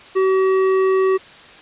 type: tone with hard clipping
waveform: sine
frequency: 380 Hz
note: F#4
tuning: 46 cents sharp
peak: -15 dBFS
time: 0.15-1.18 s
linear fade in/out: 20 ms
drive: 10 dB
effects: white hiss -42 dBFS RMS until 1.61 s + resampled to 8000 Hz